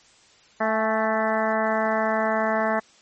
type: harmonic tone with a mistuned harmonic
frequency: 220.1 Hz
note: A3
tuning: 1 cent sharp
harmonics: 1 / 2 / 3 / 4 / 5 / 6 / 7 / 8 / 9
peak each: -28 / -31 / -24 / -28 / -30 / -32 / -34 / -30 / -35 dBFS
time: 0.6-2.8 s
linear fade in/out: 10 ms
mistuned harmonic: 4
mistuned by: -34 cents
effects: white hiss -55 dBFS RMS until 3.01 s + MP3 32 kbps